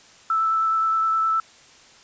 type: tone with vibrato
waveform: sine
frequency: 1318.5 Hz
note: E6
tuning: in tune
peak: -18 dBFS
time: 0.3-1.4 s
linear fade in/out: 2 ms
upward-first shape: sine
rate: 9.6 Hz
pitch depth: 10 cents each way
effects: white hiss -50 dBFS RMS until 2.03 s + resampled to 16000 Hz